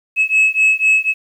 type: beating tone pair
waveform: sine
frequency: 2580 / 2584 Hz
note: E7 / E7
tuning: -38 / -35 cents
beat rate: 4 Hz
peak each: -12 dBFS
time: 0.16-1.14 s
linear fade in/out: 50 ms
effects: tanh soft clip ceiling -7 dBFS + 8-bit